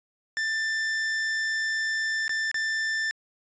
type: tone with dropouts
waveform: 45% pulse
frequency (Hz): 1776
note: A6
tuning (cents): +16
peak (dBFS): -25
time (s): 0.37-3.11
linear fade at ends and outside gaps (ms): 0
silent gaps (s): 2.28-2.294 / 2.514-2.544
effects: resampled to 16000 Hz